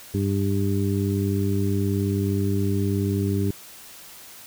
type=harmonic tone; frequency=99 Hz; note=G2; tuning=18 cents sharp; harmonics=1 / 2 / 3 / 4; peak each=-23 / -26 / -28 / -29 dBFS; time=0.14-3.51 s; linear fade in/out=5 ms; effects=white hiss -44 dBFS RMS until 4.46 s